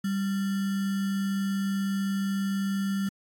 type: tone with sample-and-hold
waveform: sine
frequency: 196 Hz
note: G3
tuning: in tune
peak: -25 dBFS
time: 0.04-3.09 s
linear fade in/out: 5 ms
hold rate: 1575 Hz
effects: AAC 64 kbps